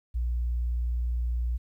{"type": "tone", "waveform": "sine", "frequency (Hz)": 59.7, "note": "A#1", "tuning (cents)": 42, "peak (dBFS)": -24, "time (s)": [0.14, 1.58], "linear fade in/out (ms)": 20, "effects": ["tanh soft clip ceiling -22 dBFS", "11-bit"]}